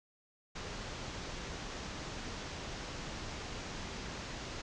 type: low-pass noise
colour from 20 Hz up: pink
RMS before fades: -43 dBFS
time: 0.55-4.62 s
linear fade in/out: 10 ms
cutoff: 6900 Hz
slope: 48 dB/octave
effects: none